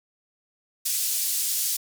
white band-pass noise, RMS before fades -26 dBFS, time 0.85-1.77 s, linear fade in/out 10 ms, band 5000 to 14000 Hz, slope 12 dB/octave, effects none

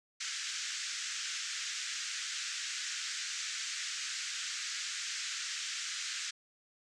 white band-pass noise, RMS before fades -39 dBFS, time 0.2-6.31 s, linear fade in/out 10 ms, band 1400 to 7400 Hz, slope 48 dB/octave, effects none

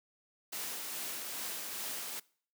white noise with tremolo, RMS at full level -39 dBFS, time 0.52-2.2 s, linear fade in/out 10 ms, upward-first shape sine, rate 2.4 Hz, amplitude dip 25%, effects noise-tail reverb RT60 0.5 s tail -23 dB re dry + high-pass 200 Hz 12 dB/octave

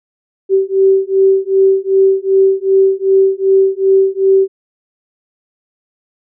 sine beating tone pair, 384.7 / 387.3 Hz, G4 / G4, -33 / -21 cents, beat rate 2.6 Hz, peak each -11 dBFS, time 0.49-4.48 s, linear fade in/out 50 ms, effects none

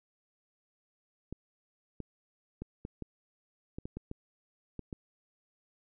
clicks, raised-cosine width 3 ms, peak -26 dBFS, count 11, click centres 1.326 / 2.003 / 2.62 / 2.851 / 3.023 / 3.785 / 3.855 / 3.97 / 4.114 / 4.793 / 4.928 s, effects none

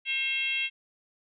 sine tone with frequency modulation, 2700 Hz, E7, 41 cents sharp, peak -26 dBFS, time 0.05-0.7 s, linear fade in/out 50 ms, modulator 558 Hz, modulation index 0.95, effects none

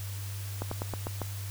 slowing click train, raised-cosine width 1 ms, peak -19 dBFS, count 6, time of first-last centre 0.62-1.217 s, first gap 94 ms, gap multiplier 1.12, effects added 99 Hz sine -35 dBFS peak until 1.5 s + white hiss -45 dBFS RMS until 1.5 s

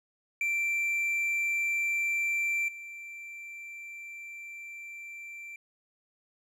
triangle tone with level steps, 2349 Hz, D7, in tune, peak -25 / -39 dBFS, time 0.41-5.56 s, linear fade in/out 2 ms, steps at 2.68 s, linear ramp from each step 5 ms, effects none

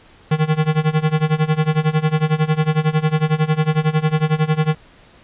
square tone with tremolo, 155.4 Hz, D#3, 2 cents flat, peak -12 dBFS, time 0.31-4.75 s, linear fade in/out 5 ms, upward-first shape sine, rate 11 Hz, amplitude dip 90%, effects pink hiss -48 dBFS RMS until 5.23 s + resampled to 8000 Hz

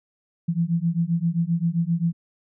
sine beating tone pair, 164.81 / 172.41 Hz, E3 / F3, 0 / -22 cents, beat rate 7.6 Hz, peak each -23 dBFS, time 0.48-2.13 s, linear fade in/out 10 ms, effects none

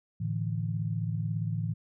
sine chord, A suspended fourth, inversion none, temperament equal, 110 / 146.83 / 164.81 Hz, A2 / D3 / E3, 0 / 0 / 0 cents, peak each -31 / -36 / -33 dBFS, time 0.2-1.74 s, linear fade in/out 10 ms, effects none

